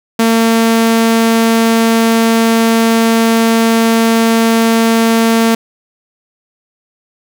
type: tone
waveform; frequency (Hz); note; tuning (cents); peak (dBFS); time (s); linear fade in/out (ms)
sawtooth; 227.2; A#3; -44; -4; 0.19-5.55; 5
effects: none